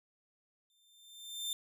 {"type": "tone with exponential growth", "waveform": "sawtooth", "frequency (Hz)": 3581, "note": "A7", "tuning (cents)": 30, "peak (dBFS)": -30, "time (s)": [0.7, 1.53], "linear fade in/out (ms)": 1, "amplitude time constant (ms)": 180, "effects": []}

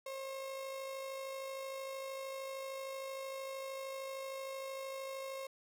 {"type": "tone with amplitude modulation", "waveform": "35% pulse", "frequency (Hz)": 537, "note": "C5", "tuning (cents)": 45, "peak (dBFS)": -38, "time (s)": [0.06, 5.47], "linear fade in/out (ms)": 5, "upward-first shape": "sine", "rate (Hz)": 53.1, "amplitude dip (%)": 35, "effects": []}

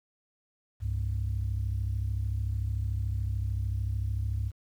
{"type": "tone pair together", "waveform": "sine", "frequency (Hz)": [67.28, 100.8], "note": ["C2", "G2"], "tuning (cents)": [49, 49], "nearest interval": "perfect fifth", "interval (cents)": 700, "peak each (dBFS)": [-30, -29], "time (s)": [0.8, 4.52], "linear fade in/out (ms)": 50, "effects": ["tanh soft clip ceiling -22 dBFS", "10-bit"]}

